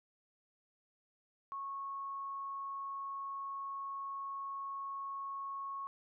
sine tone, 1100 Hz, C#6, 14 cents flat, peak -39 dBFS, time 1.52-5.87 s, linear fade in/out 0 ms, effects none

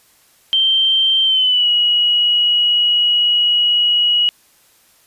sine tone with pitch glide, 3136 to 2909 Hz, G7 to F#7, 0 to -30 cents, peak -11 dBFS, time 0.53-4.29 s, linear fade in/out 0 ms, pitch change -130 cents, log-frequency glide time 1.24-1.69 s, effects white hiss -53 dBFS RMS until 5.06 s + resampled to 32000 Hz

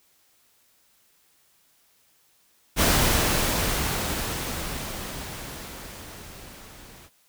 pink noise with level ramp, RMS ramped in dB -19 to -48 dBFS, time 2.76-7.1 s, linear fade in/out 50 ms, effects white hiss -63 dBFS RMS until 7.28 s

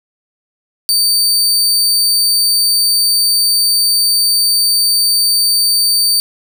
sawtooth tone, 4600 Hz, D8, 37 cents flat, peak -7 dBFS, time 0.89-6.2 s, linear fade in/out 0 ms, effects none

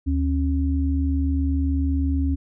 sine tone pair together, 75.3 / 272.4 Hz, D2 / C#4, +44 / -30 cents, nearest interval octave + minor seventh, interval 2226 cents, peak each -20 / -24 dBFS, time 0.06-2.36 s, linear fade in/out 20 ms, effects none

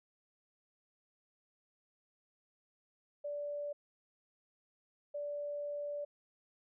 sine tone bursts at uneven times, 582 Hz, D5, 16 cents flat, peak -37 dBFS, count 2, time 3.24-3.73 / 5.14-6.05 s, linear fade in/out 10 ms, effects none

